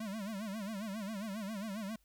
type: tone with vibrato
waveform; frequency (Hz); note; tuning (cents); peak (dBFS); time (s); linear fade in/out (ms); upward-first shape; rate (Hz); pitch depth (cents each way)
square; 207.7; G#3; 0; -39; 0-1.96; 5; sine; 7.4; 150
effects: added 50 Hz sine -70 dBFS peak until 2.04 s + white hiss -75 dBFS RMS until 2.04 s